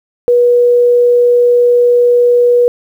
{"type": "tone", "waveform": "sine", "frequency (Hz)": 484.8, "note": "B4", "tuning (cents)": -32, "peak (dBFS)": -5, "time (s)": [0.28, 2.68], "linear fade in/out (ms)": 0, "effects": ["7-bit"]}